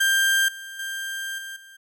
35% pulse tone with level steps, 1585 Hz, G6, 19 cents sharp, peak -16 / -34 / -27 / -32 / -43 dBFS, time 0-1.77 s, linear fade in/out 10 ms, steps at 0.48 / 0.79 / 1.38 / 1.56 s, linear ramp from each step 5 ms, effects none

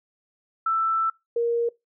sine tone pair in turn, 1327 / 469.2 Hz, E6 / A#4, +11 / +11 cents, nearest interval octave + tritone, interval 1800 cents, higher first, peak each -20 dBFS, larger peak neither, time 0.66-1.1 / 1.36-1.69 s, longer first, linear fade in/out 5 ms, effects noise-tail reverb RT60 0.2 s tail -23 dB re dry

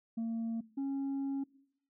sine tone pair in turn, 227.9 / 274.4 Hz, A#3 / C#4, -39 / -17 cents, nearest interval minor third, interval 322 cents, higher second, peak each -30 / -30 dBFS, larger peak neither, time 0.17-0.61 / 0.77-1.44 s, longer second, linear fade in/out 10 ms, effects noise-tail reverb RT60 0.7 s tail -22 dB re dry + tanh soft clip ceiling -32 dBFS

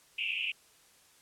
white band-pass noise, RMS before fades -34 dBFS, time 0.18-0.52 s, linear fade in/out 5 ms, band 2400 to 2900 Hz, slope 96 dB/octave, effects white hiss -62 dBFS RMS until 1.21 s + low-pass 11000 Hz 12 dB/octave

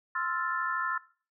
sine chord, F major seventh, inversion second, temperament equal with one note detuned, 1046.5 / 1318.5 / 1391.3 / 1760 Hz, C6 / E6 / F6 / A6, 0 / 0 / -7 / 0 cents, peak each -34 dBFS, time 0.15-0.98 s, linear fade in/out 5 ms, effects noise-tail reverb RT60 0.4 s tail -19 dB re dry

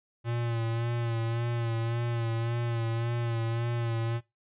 square tone with vibrato, 116.54 Hz, A#2, in tune, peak -29 dBFS, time 0.24-4.21 s, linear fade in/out 50 ms, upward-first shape sine, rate 1.8 Hz, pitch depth 35 cents each way, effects noise-tail reverb RT60 0.2 s tail -19 dB re dry + resampled to 8000 Hz

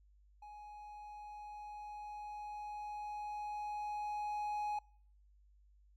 triangle tone with level ramp, 836 Hz, G#5, 11 cents sharp, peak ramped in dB -48 to -33 dBFS, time 0.42-4.79 s, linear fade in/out 5 ms, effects noise-tail reverb RT60 0.6 s tail -26 dB re dry + added 50 Hz sine -63 dBFS peak until 5.96 s

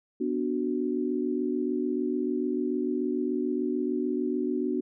sine chord, B minor, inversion none, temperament equal, 246.9 / 293.7 / 370 Hz, B3 / D4 / F#4, 0 / 0 / 0 cents, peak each -30 dBFS, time 0.2-4.81 s, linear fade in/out 10 ms, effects none

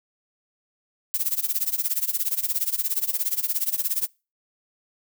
violet noise with tremolo, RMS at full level -22 dBFS, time 1.14-4.07 s, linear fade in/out 0 ms, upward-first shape sine, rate 17 Hz, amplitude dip 90%, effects noise-tail reverb RT60 0.3 s tail -25 dB re dry

